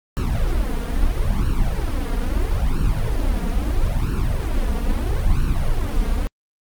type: noise with flanger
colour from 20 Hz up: brown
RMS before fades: -19 dBFS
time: 0.17-6.27 s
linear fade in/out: 0 ms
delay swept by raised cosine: 0.71 to 4.31 ms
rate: 0.76 Hz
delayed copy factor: +0.9
effects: Opus 48 kbps